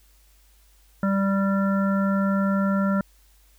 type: harmonic tone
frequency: 196 Hz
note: G3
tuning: in tune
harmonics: 1 / 3 / 5 / 7 / 9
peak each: -20 / -29 / -37 / -29 / -40 dBFS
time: 1.03-3.01 s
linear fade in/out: 2 ms
effects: added 50 Hz sine -55 dBFS peak until 3.58 s + white hiss -61 dBFS RMS until 3.58 s